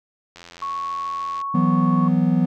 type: click train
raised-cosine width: 0.2 ms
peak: -23 dBFS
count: 92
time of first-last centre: 0.36-1.414 s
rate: 86.3 Hz
type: tone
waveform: sine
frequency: 1108.7 Hz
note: C#6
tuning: in tune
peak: -24 dBFS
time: 0.62-2.08 s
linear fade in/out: 2 ms
type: chord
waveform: triangle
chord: E suspended second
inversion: none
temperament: equal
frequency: 164.81 / 185 / 246.9 Hz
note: E3 / F#3 / B3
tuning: 0 / 0 / 0 cents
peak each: -18 dBFS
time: 1.54-2.46 s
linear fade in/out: 10 ms
effects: none